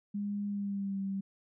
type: tone with pitch glide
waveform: sine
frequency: 203.8 to 194.93 Hz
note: G#3 to G3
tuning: -32 to -9 cents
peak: -32 dBFS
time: 0.14-1.21 s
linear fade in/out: 10 ms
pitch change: -77 cents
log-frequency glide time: 0.47-1 s
effects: none